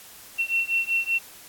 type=beating tone pair; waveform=sine; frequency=2711 / 2716.2 Hz; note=E7 / F7; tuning=+48 / -49 cents; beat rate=5.2 Hz; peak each=-25 dBFS; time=0.38-1.19 s; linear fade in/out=20 ms; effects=white hiss -46 dBFS RMS until 1.48 s + AAC 64 kbps